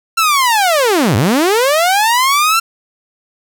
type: linear two-way sweep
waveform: sawtooth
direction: down then up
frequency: 1368 to 91.7 to 1368 Hz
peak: -6 dBFS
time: 0.17-2.6 s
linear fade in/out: 10 ms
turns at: 1.16 s
effects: none